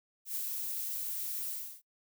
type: noise with ADSR envelope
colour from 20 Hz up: violet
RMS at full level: -35 dBFS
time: 0.25-1.82 s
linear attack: 100 ms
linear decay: 86 ms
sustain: -2 dB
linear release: 330 ms
effects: noise-tail reverb RT60 0.1 s tail -23 dB re dry